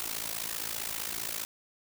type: noise with amplitude modulation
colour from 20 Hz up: white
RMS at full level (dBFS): -32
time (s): 0-1.45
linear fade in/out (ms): 0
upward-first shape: sine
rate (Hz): 55.2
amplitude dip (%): 85
effects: none